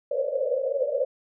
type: band-pass noise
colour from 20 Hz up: pink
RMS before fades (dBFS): -26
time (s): 0.11-1.05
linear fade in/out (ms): 5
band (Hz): 500 to 580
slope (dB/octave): 96
effects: none